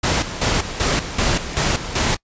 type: noise with tremolo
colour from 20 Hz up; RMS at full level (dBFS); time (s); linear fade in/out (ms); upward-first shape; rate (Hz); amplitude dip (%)
pink; -18; 0.03-2.17; 10; square; 2.6; 70
effects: noise-tail reverb RT60 0.1 s tail -25 dB re dry + resampled to 16000 Hz